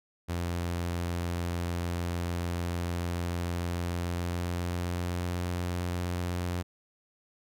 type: tone with pitch glide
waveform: sawtooth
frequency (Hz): 86.7 to 88.42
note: F2 to F2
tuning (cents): -12 to +22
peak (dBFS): -26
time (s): 0.28-6.63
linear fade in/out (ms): 20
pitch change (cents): +34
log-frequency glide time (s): 3.66-5.38
effects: none